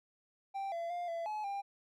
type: tone with pitch steps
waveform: triangle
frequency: 784 / 677 / 702 / 672 / 852 / 797 Hz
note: G5 / E5 / F5 / E5 / G#5 / G5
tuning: 0 / +46 / +9 / +33 / +44 / +28 cents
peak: -34 dBFS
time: 0.54-1.62 s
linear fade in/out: 20 ms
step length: 180 ms
effects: none